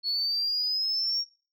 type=exponential sweep; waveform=sine; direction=up; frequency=4366 to 5588 Hz; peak=-24 dBFS; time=0.03-1.25 s; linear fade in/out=50 ms; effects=noise-tail reverb RT60 0.4 s tail -24 dB re dry + tanh soft clip ceiling -21 dBFS